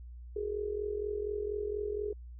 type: tone with amplitude modulation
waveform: sine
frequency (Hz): 415.3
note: G#4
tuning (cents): 0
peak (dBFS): -29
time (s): 0.36-2.13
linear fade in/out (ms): 5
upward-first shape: sine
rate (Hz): 44.2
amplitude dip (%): 75
effects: added 60 Hz sine -44 dBFS peak until 2.39 s